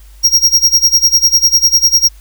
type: tone with tremolo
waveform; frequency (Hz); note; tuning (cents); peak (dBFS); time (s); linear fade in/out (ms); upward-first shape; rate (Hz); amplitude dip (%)
square; 5610; F8; +7; -4; 0.23-2.09; 20; sine; 10; 90
effects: added 50 Hz sine -35 dBFS peak until 2.2 s + white hiss -48 dBFS RMS until 2.2 s